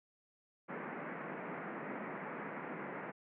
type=band-pass noise; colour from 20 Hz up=pink; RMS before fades=-44 dBFS; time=0.68-3.12 s; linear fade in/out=20 ms; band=160 to 2200 Hz; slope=48 dB/octave; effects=none